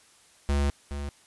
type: tone pair in turn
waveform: square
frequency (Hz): 70.9 / 71.24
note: C#2 / C#2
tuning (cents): +40 / +48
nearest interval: unison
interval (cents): 8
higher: second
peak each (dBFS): -23 / -32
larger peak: first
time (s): 0.49-0.7 / 0.91-1.09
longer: first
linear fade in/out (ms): 0
effects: white hiss -58 dBFS RMS until 1.26 s + resampled to 24000 Hz